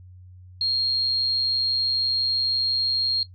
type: tone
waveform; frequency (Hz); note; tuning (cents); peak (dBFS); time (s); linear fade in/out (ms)
sine; 4242; C8; +23; -20; 0.61-3.23; 2
effects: noise-tail reverb RT60 0.1 s tail -17 dB re dry + added 91 Hz sine -43 dBFS peak until 3.34 s